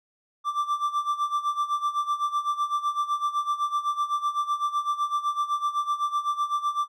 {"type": "tone with tremolo", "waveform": "triangle", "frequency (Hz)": 1174.7, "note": "D6", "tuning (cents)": 0, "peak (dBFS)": -19, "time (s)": [0.44, 6.88], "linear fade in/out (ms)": 50, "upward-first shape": "sine", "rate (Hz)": 7.9, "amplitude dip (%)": 80, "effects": []}